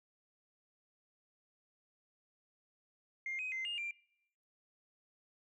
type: tone with pitch steps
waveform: sine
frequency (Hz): 2114 / 2518 / 2074 / 2832 / 2371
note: C7 / D#7 / C7 / F7 / D7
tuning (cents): +17 / +20 / -16 / +23 / +16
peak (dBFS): -36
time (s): 3.26-3.91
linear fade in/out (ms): 2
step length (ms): 130
effects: noise-tail reverb RT60 0.8 s tail -25 dB re dry + tanh soft clip ceiling -33 dBFS